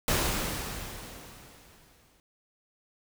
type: noise with exponential decay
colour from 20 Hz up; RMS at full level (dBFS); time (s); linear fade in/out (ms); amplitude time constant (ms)
pink; -25; 0.08-2.2; 1; 460
effects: none